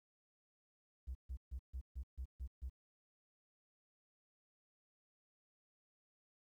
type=tone bursts; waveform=triangle; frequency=64 Hz; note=C2; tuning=38 cents flat; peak=-37 dBFS; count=8; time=1.07-2.698 s; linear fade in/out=20 ms; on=81 ms; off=140 ms; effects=tanh soft clip ceiling -39 dBFS + 13-bit